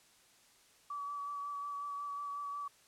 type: tone with vibrato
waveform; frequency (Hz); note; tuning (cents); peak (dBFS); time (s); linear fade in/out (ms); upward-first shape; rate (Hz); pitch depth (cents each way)
sine; 1146; D6; -43; -38; 0.9-2.68; 5; sine; 5.5; 19
effects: white hiss -65 dBFS RMS until 2.87 s + low-pass 10000 Hz 12 dB/octave